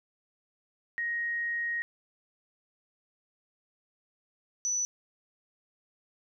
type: tone pair in turn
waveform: sine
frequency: 1877 / 5959 Hz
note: A#6 / F#8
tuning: +11 / +11 cents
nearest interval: octave + minor sixth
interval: 2000 cents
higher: second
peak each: -29 / -27 dBFS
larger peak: second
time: 0.98-1.82 / 4.65-4.85 s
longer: first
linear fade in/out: 0 ms
effects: none